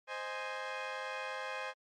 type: chord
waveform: 15% pulse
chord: Ab major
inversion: first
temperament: equal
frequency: 523.3 / 622.3 / 830.6 Hz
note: C5 / Eb5 / Ab5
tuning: 0 / 0 / 0 cents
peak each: -34 / -38 / -36 dBFS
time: 0.07-1.74 s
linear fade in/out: 50 ms
effects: low-pass 4000 Hz 12 dB/octave + MP3 64 kbps